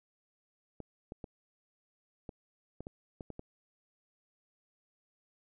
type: clicks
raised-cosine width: 2 ms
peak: -29 dBFS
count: 9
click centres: 0.803 / 1.121 / 1.242 / 2.292 / 2.806 / 2.869 / 3.208 / 3.303 / 3.394 s
effects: none